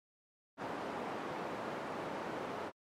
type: band-pass noise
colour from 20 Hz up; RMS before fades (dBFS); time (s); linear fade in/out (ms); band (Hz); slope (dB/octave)
white; -41; 0.57-2.72; 50; 180 to 890; 12
effects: MP3 64 kbps